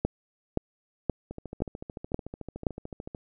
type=two click trains; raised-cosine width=2 ms; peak=-24 / -11 dBFS; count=26 / 6; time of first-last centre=1.31-3.148 / 0.05-2.668 s; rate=13.6 / 1.91 Hz; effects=none